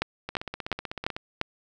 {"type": "two click trains", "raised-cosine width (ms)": 0.3, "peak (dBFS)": [-17, -9], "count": [15, 5], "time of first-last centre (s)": [[0.29, 1.165], [0.02, 1.414]], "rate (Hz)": [16, 2.87], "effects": []}